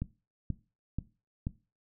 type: click train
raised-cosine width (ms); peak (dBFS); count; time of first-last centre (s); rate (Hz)
5; -20; 4; 0.02-1.469; 2.07
effects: noise-tail reverb RT60 0.3 s tail -17 dB re dry